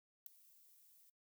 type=noise with ADSR envelope; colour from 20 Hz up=violet; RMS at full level=-43 dBFS; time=0.26-1.1 s; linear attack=4 ms; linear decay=4 ms; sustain=-24 dB; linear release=6 ms; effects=noise-tail reverb RT60 0.1 s tail -25 dB re dry

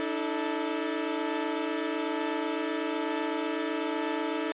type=chord; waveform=sawtooth; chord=D suspended second; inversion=none; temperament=equal with one note detuned; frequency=293.7 / 321.7 / 440 Hz; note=D4 / E4 / A4; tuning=0 / -42 / 0 cents; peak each=-30 / -28 / -30 dBFS; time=0-4.52 s; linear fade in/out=0 ms; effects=resampled to 8000 Hz

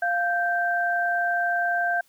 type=tone pair together; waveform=sine; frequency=698.5 / 1566.7 Hz; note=F5 / G6; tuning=0 / -1 cents; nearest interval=octave + major second; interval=1399 cents; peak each=-24 dBFS; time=0.02-2.01 s; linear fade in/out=5 ms; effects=white hiss -62 dBFS RMS until 2.08 s

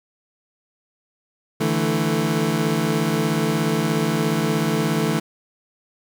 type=chord; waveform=25% pulse; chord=D suspended second; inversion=none; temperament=equal with one note detuned; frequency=147.94 / 164.81 / 220 Hz; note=D3 / E3 / A3; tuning=+13 / 0 / 0 cents; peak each=-21 / -19 / -19 dBFS; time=1.6-5.2 s; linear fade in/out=10 ms; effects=none

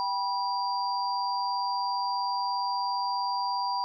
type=tone cluster; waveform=sine; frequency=784 / 979 / 4740 Hz; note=G5 / B5 / D8; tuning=0 / -15 / +15 cents; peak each=-33 / -28 / -36 dBFS; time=0-3.84 s; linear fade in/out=0 ms; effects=none

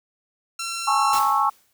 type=tone; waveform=10% pulse; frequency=1355 Hz; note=E6; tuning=47 cents sharp; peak=-19 dBFS; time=0.59-1.19 s; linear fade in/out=5 ms
type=chord; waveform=sine; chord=A major seventh; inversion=third; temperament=just; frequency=825 / 880 / 1100 / 1320 Hz; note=G#5 / A5 / C#6 / E6; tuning=-12 / 0 / -14 / +2 cents; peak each=-23 / -25 / -20 / -25 dBFS; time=0.87-1.5 s; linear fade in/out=10 ms
type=noise with exponential decay; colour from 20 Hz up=white; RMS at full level=-28 dBFS; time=1.13-1.73 s; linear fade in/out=1 ms; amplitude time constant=130 ms
effects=none

